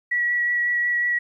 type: tone with vibrato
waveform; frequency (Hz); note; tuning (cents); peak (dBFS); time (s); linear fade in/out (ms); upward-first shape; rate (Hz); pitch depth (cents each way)
sine; 1931; B6; -39; -19; 0.11-1.19; 10; sine; 5.5; 11
effects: 10-bit